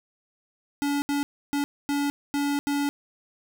square tone bursts at uneven times, 285.5 Hz, D4, 49 cents flat, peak -24 dBFS, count 6, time 0.82-1.02 / 1.09-1.23 / 1.53-1.64 / 1.89-2.1 / 2.34-2.59 / 2.67-2.89 s, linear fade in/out 0 ms, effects none

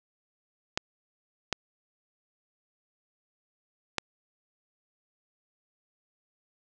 clicks, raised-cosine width 0.2 ms, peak -9 dBFS, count 3, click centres 0.775 / 1.527 / 3.983 s, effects resampled to 22050 Hz + 8-bit

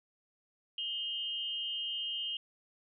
sine tone pair together, 2863 / 3148 Hz, F7 / G7, +42 / +7 cents, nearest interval major second, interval 165 cents, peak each -37 / -37 dBFS, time 0.78-2.37 s, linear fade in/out 2 ms, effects none

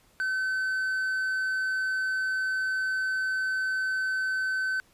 triangle tone, 1527 Hz, G6, 46 cents flat, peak -24 dBFS, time 0.2-4.8 s, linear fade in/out 0 ms, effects pink hiss -62 dBFS RMS until 4.93 s + resampled to 32000 Hz

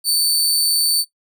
20% pulse tone, 4539 Hz, C#8, 40 cents sharp, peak -9 dBFS, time 0.04-1.05 s, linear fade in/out 50 ms, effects noise-tail reverb RT60 0.1 s tail -17 dB re dry

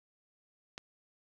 click, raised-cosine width 0.2 ms, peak -24 dBFS, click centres 0.779 s, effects none

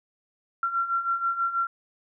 sine beating tone pair, 1363 / 1369.2 Hz, F6 / F6, -43 / -35 cents, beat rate 6.2 Hz, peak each -30 / -25 dBFS, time 0.63-1.67 s, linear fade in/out 2 ms, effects none

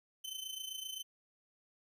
sawtooth tone with amplitude modulation, 3064 Hz, G7, 40 cents flat, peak -35 dBFS, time 0.24-1.03 s, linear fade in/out 10 ms, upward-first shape sine, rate 27.7 Hz, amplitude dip 70%, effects none

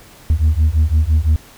sine beating tone pair, 74.9 / 80.8 Hz, D2 / E2, +35 / -34 cents, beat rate 5.9 Hz, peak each -12 dBFS, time 0.3-1.36 s, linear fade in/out 0 ms, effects tanh soft clip ceiling -8 dBFS + pink hiss -43 dBFS RMS until 1.57 s

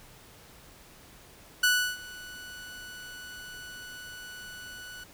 sawtooth tone with ADSR envelope, 1480 Hz, F#6, in tune, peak -16 dBFS, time 1.63-5.04 s, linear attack 7 ms, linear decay 330 ms, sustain -22 dB, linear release 6 ms, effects pink hiss -53 dBFS RMS until 5.13 s

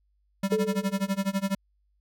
square tone with tremolo, 195.3 Hz, G3, 6 cents flat, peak -23 dBFS, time 0.43-1.55 s, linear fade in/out 5 ms, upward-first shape sine, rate 12 Hz, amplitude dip 95%
sine tone with exponential decay, 435.4 Hz, A4, 18 cents flat, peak -21 dBFS, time 0.52-1.26 s, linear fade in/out 1 ms, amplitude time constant 160 ms
effects added 50 Hz sine -66 dBFS peak until 2 s

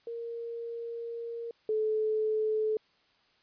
sine tone pair in turn, 465.6 / 433.3 Hz, A#4 / A4, -2 / -27 cents, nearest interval minor second, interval 125 cents, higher first, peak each -35 / -26 dBFS, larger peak second, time 0.07-1.51 / 1.69-2.77 s, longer first, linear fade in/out 2 ms, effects white hiss -67 dBFS RMS until 3.42 s + resampled to 11025 Hz

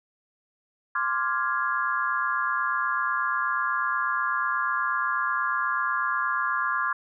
sine chord, D half-diminished seventh, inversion third, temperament equal, 1046.5 / 1174.7 / 1396.9 / 1661.2 Hz, C6 / D6 / F6 / Ab6, 0 / 0 / 0 / 0 cents, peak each -29 dBFS, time 0.95-6.93 s, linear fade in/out 5 ms, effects none

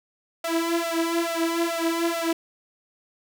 sawtooth tone with flanger, 334 Hz, E4, 23 cents sharp, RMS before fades -25 dBFS, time 0.44-2.33 s, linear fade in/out 5 ms, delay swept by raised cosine 1.4 to 4 ms, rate 2.3 Hz, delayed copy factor +1, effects none

